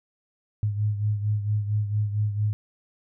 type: beating tone pair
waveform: sine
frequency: 104.3 / 108.7 Hz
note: G#2 / A2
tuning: +8 / -21 cents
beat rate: 4.4 Hz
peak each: -23 / -30 dBFS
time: 0.63-2.53 s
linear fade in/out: 0 ms
effects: none